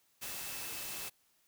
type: tone in noise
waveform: sine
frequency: 2623 Hz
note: E7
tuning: 9 cents flat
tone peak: -51 dBFS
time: 0.21-1.1 s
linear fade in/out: 20 ms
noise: white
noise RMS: -42 dBFS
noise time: 0.21-1.1 s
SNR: -12 dB
effects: white hiss -72 dBFS RMS until 1.47 s